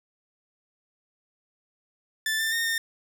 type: tone with pitch steps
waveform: sawtooth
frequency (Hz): 1760 / 1784 / 1836 / 1822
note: A6 / A6 / A#6 / A#6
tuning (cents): 0 / +23 / -27 / -40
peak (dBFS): -21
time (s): 2.26-2.78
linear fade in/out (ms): 2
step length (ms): 130
effects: none